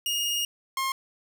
sawtooth tone pair in turn, 2853 / 1068.7 Hz, F7 / C6, +36 / +36 cents, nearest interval octave + perfect fourth, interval 1700 cents, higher first, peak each -22 dBFS, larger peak neither, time 0.06-0.45 / 0.77-0.92 s, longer first, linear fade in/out 2 ms, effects none

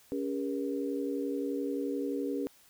sine tone cluster, 280.6 / 406.5 / 478 Hz, C#4 / G#4 / A#4, +21 / -37 / +43 cents, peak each -33 / -36 / -37 dBFS, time 0.12-2.47 s, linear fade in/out 0 ms, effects white hiss -61 dBFS RMS until 2.69 s

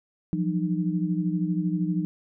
sine tone cluster, 171.7 / 184.4 / 306.3 Hz, F3 / F#3 / D#4, -29 / -6 / -27 cents, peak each -26 / -28 / -29 dBFS, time 0.33-2.05 s, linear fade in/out 0 ms, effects none

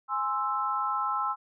sine chord, Ab augmented, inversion none, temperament equal, 830.6 / 1046.5 / 1318.5 Hz, Ab5 / C6 / E6, 0 / 0 / 0 cents, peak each -33 / -31 / -29 dBFS, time 0.08-1.36 s, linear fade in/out 50 ms, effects none

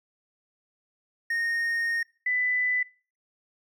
triangle / sine tone pair in turn, 1851 / 1994.9 Hz, A#6 / B6, -13 / +17 cents, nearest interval minor second, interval 130 cents, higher second, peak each -23 dBFS, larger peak neither, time 1.3-2.03 / 2.26-2.83 s, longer first, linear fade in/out 5 ms, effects noise-tail reverb RT60 0.4 s tail -23 dB re dry

